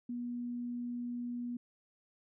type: tone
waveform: sine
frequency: 241.9 Hz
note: B3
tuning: 36 cents flat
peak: -36 dBFS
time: 0.09-1.57 s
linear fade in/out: 5 ms
effects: none